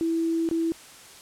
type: tone with dropouts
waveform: sine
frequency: 329.6 Hz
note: E4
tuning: in tune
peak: -22 dBFS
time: 0.01-0.72 s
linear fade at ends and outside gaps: 0 ms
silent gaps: 0.489-0.512 s
effects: white hiss -47 dBFS RMS until 1.21 s + low-pass 10000 Hz 12 dB/octave